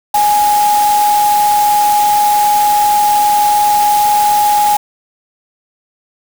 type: tone in noise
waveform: sine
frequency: 831 Hz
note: G#5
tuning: 1 cent sharp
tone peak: -8 dBFS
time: 0.14-4.77 s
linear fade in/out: 5 ms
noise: white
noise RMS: -21 dBFS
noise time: 0.14-4.77 s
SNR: +10 dB
effects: none